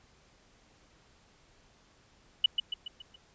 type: tone with echo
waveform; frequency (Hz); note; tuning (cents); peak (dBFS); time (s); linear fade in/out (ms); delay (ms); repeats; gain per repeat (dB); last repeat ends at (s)
sine; 2960; F#7; 0; -18; 2.44-2.46; 5; 140; 5; -6; 3.16
effects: pink hiss -63 dBFS RMS until 3.34 s + resampled to 16000 Hz